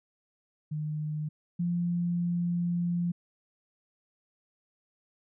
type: tone pair in turn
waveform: sine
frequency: 152.4 / 173.6 Hz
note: D#3 / F3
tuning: -36 / -10 cents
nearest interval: major second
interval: 226 cents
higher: second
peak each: -30 / -26 dBFS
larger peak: second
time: 0.71-1.29 / 1.59-3.12 s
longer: second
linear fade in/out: 10 ms
effects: none